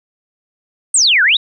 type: exponential two-way sweep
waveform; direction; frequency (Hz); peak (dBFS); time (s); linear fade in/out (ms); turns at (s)
sine; down then up; 9000 to 1418 to 3980; -8; 0.94-1.37; 5; 1.23
effects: none